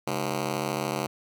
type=ring-modulated tone; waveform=10% pulse; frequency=172.9 Hz; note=F3; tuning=17 cents flat; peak=-16 dBFS; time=0.07-1.07 s; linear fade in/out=5 ms; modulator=36.7 Hz; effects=none